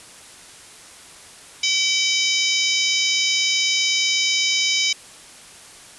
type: harmonic tone with a mistuned harmonic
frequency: 764 Hz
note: G5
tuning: 45 cents flat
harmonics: 3 / 4 / 5 / 6 / 7 / 8 / 9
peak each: -23 / -24 / -25 / -26 / -26 / -27 / -28 dBFS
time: 1.63-4.93 s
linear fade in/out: 5 ms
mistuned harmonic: 6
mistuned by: +100 cents
effects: white hiss -43 dBFS RMS until 5.98 s + resampled to 24000 Hz